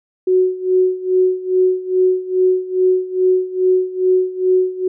sine tone with tremolo, 370 Hz, F#4, in tune, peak -9 dBFS, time 0.27-4.88 s, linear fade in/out 5 ms, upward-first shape sine, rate 2.4 Hz, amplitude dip 85%, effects none

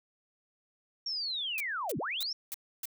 sine linear two-way sweep, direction down then up, 5588 to 113.1 to 5588 Hz, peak -32 dBFS, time 1.06-2.33 s, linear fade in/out 5 ms, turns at 1.98 s
blue noise bursts, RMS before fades -37 dBFS, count 5, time 1.58-2.855 s, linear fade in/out 0 ms, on 23 ms, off 290 ms
effects none

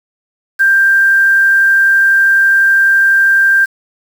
sine tone with quantisation, 1583 Hz, G6, 17 cents sharp, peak -6 dBFS, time 0.59-3.66 s, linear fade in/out 20 ms, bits 5, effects none

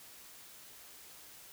silence, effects white hiss -54 dBFS RMS until 1.52 s

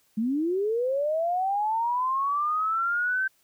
sine linear sweep, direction up, 207.7 to 1559 Hz, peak -23 dBFS, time 0.17-3.28 s, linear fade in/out 10 ms, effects white hiss -66 dBFS RMS until 3.43 s

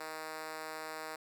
5% pulse tone with high-pass filter, 157.3 Hz, D#3, 19 cents sharp, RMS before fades -43 dBFS, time 0-1.16 s, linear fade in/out 5 ms, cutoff 440 Hz, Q 1, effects none

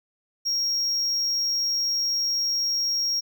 triangle tone, 5588 Hz, F8, in tune, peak -21 dBFS, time 0.45-3.21 s, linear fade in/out 20 ms, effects none

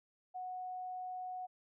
sine tone, 736 Hz, F#5, 9 cents flat, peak -40 dBFS, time 0.34-1.47 s, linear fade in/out 20 ms, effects none

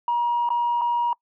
sine tone with dropouts, 953 Hz, A#5, 38 cents sharp, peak -18 dBFS, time 0.08-1.13 s, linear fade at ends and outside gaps 2 ms, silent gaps 0.49-0.503 / 0.812-0.816 s, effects noise-tail reverb RT60 0.1 s tail -25 dB re dry + tanh soft clip ceiling -16 dBFS

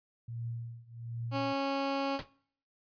sine tone with tremolo, 116.8 Hz, A#2, 4 cents sharp, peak -34 dBFS, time 0.28-1.53 s, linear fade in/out 5 ms, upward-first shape triangle, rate 1.3 Hz, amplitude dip 95%
15% pulse tone, 275 Hz, C#4, 14 cents flat, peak -24 dBFS, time 1.31-2.2 s, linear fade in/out 50 ms
pink noise with exponential decay, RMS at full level -34 dBFS, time 2.19-2.29 s, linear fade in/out 0 ms, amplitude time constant 20 ms
effects noise-tail reverb RT60 0.6 s tail -22 dB re dry + resampled to 11025 Hz

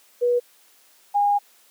sine tone pair in turn, 485.9 / 815.7 Hz, B4 / G#5, -28 / -31 cents, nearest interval major sixth, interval 897 cents, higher second, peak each -16 dBFS, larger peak neither, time 0.21-0.4 / 1.14-1.39 s, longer second, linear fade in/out 20 ms, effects white hiss -56 dBFS RMS until 1.7 s + high-pass 300 Hz 12 dB/octave

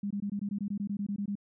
sine tone bursts, 202.4 Hz, G#3, 44 cents flat, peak -30 dBFS, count 14, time 0.03-1.354 s, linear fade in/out 5 ms, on 76 ms, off 20 ms, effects none

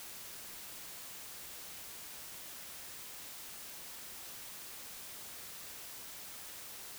silence, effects white hiss -48 dBFS RMS until 6.98 s

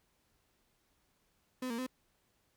35% pulse tone with pitch steps, 254.7 / 231.5 / 256.3 Hz, C4 / A#3 / C4, -46 / -12 / -36 cents, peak -34 dBFS, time 1.62-1.866 s, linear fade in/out 5 ms, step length 82 ms, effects pink hiss -75 dBFS RMS until 2.56 s

